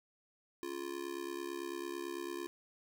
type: tone with amplitude modulation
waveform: square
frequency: 347.6 Hz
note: F4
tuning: 8 cents flat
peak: -36 dBFS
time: 0.63-2.47 s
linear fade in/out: 0 ms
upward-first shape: sine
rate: 69 Hz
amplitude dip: 90%
effects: none